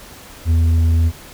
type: tone with tanh clipping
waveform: sine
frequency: 82.41 Hz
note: E2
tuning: in tune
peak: -12 dBFS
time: 0.45-1.12 s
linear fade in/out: 50 ms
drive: 5 dB
effects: pink hiss -39 dBFS RMS until 1.33 s